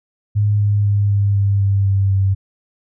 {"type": "tone with pitch steps", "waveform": "sine", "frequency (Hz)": [103.83, 102.82, 101.81, 100.82, 99.83, 98.86, 97.89, 96.93], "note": ["G#2", "G#2", "G#2", "G2", "G2", "G2", "G2", "G2"], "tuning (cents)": [0, -17, -34, 49, 32, 15, -2, -19], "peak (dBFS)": -12, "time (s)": [0.35, 2.35], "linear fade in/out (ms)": 20, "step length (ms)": 250, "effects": []}